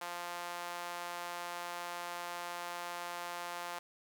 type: tone with high-pass filter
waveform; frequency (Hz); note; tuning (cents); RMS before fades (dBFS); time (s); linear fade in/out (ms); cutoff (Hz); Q
sawtooth; 174.5; F3; -1; -42; 0.01-3.79; 5; 830; 1.5
effects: none